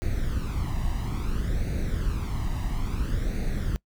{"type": "noise with flanger", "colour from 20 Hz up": "brown", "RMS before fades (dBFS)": -27, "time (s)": [0.02, 3.76], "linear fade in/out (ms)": 0, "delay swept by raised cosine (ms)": [0.47, 1.05], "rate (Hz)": 0.59, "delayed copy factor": 0.65, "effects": ["noise-tail reverb RT60 0.1 s tail -23 dB re dry"]}